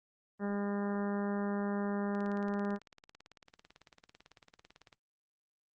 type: harmonic tone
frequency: 202.3 Hz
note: G#3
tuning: 45 cents flat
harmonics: 1 / 2 / 3 / 4 / 5 / 6 / 7 / 8 / 9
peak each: -33 / -39 / -43 / -45 / -47 / -49 / -50 / -51 / -52 dBFS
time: 0.39-2.79 s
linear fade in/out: 50 ms
type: click train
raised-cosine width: 0.2 ms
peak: -37 dBFS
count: 51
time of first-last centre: 2.15-4.928 s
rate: 18 Hz
effects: Opus 24 kbps